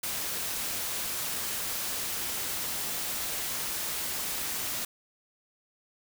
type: noise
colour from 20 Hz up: white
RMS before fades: -33 dBFS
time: 0.03-4.85 s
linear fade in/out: 5 ms
effects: none